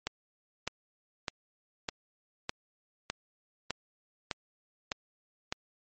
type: click train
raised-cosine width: 0.2 ms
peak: -14 dBFS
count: 10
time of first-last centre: 0.07-5.525 s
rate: 1.65 Hz
effects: MP3 32 kbps